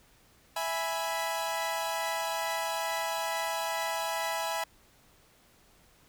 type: chord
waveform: sawtooth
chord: E major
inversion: none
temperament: equal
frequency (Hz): 659.3 / 830.6 / 987.8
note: E5 / G#5 / B5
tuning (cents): 0 / 0 / 0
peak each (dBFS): -31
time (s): 0.56-4.64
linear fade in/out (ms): 5
effects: pink hiss -62 dBFS RMS until 6.08 s